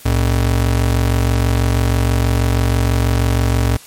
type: ring-modulated tone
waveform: square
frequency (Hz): 87.31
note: F2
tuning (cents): 0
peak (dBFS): -10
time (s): 0.05-3.77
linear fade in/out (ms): 10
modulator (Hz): 23.1
effects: white hiss -40 dBFS RMS until 3.86 s + MP3 64 kbps